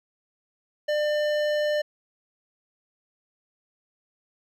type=tone with hard clipping; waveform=sine; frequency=598 Hz; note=D5; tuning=31 cents sharp; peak=-24 dBFS; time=0.88-1.82 s; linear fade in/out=10 ms; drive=14 dB; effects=none